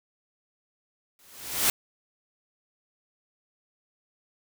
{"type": "noise with exponential growth", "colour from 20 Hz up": "white", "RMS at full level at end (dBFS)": -20, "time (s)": [1.19, 1.7], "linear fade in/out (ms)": 1, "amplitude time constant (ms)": 110, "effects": []}